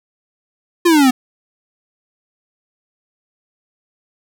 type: exponential sweep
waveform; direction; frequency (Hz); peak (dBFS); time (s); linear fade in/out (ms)
square; down; 357 to 246.9; -9; 0.85-1.11; 10
effects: none